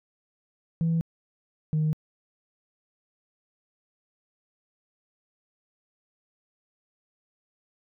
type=tone pair in turn; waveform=sine; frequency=164.81 / 154.7 Hz; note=E3 / D#3; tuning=0 / -10 cents; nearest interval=minor second; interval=110 cents; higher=first; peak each=-20 dBFS; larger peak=neither; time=0.81-1.01 / 1.73-1.93 s; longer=neither; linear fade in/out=0 ms; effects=tanh soft clip ceiling -19 dBFS